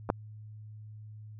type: clicks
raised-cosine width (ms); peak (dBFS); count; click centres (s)
1; -22 / -11; 2; 0.091 / 0.101
effects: added 107 Hz sine -44 dBFS peak until 1.39 s